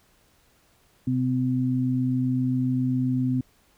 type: tone pair together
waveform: sine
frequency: 127.8 / 255.3 Hz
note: C3 / C4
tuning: -40 / -42 cents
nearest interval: octave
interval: 1198 cents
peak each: -25 / -23 dBFS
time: 1.07-3.41 s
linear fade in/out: 5 ms
effects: pink hiss -62 dBFS RMS until 3.77 s

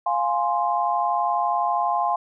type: chord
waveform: sine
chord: F minor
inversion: none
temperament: equal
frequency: 698.5 / 830.6 / 1046.5 Hz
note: F5 / Ab5 / C6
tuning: 0 / 0 / 0 cents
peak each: -24 dBFS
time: 0.06-2.16 s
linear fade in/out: 5 ms
effects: none

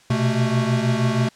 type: tone cluster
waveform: square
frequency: 122.5 / 128.8 / 220.9 Hz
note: B2 / C3 / A3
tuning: -14 / -27 / +7 cents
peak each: -23 dBFS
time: 0.1-1.29 s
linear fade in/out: 5 ms
effects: white hiss -53 dBFS RMS until 1.35 s + low-pass 7000 Hz 12 dB/octave

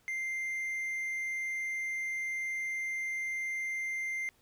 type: tone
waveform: triangle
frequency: 2093 Hz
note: C7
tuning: in tune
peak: -31 dBFS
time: 0.08-4.29 s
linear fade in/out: 0 ms
effects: pink hiss -68 dBFS RMS until 4.41 s

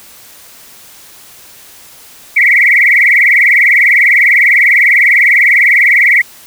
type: tone with vibrato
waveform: sine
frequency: 2093 Hz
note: C7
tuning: in tune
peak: -4 dBFS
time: 2.36-6.22 s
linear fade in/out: 10 ms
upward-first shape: triangle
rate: 20 Hz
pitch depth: 200 cents each way
effects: white hiss -37 dBFS RMS until 6.46 s

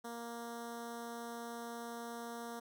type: tone with notch filter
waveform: 10% pulse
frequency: 234.2 Hz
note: A#3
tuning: 8 cents sharp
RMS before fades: -45 dBFS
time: 0.04-2.6 s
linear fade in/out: 10 ms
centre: 2600 Hz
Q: 0.94
effects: none

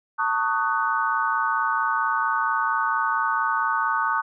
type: chord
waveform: sine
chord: D# half-diminished seventh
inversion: second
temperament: just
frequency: 896 / 1120.1 / 1244.5 / 1493.4 Hz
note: A5 / C#6 / D#6 / F#6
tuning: +31 / +18 / 0 / +16 cents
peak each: -26 dBFS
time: 0.18-4.22 s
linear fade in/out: 20 ms
effects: none

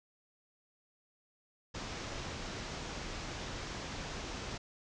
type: low-pass noise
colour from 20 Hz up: pink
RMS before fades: -42 dBFS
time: 1.74-4.58 s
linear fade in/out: 10 ms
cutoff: 6900 Hz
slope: 48 dB/octave
effects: none

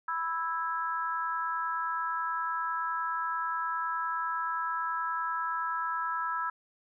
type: chord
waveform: sine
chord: E major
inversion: second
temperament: just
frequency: 988.9 / 1318.5 / 1648.1 Hz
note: B5 / E6 / G#6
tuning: +2 / 0 / -14 cents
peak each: -34 / -32 / -37 dBFS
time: 0.08-6.5 s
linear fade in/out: 5 ms
effects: none

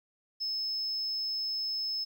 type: tone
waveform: sine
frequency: 5210 Hz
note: E8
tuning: 21 cents flat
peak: -29 dBFS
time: 0.4-2.05 s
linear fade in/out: 20 ms
effects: tanh soft clip ceiling -28 dBFS + 11-bit

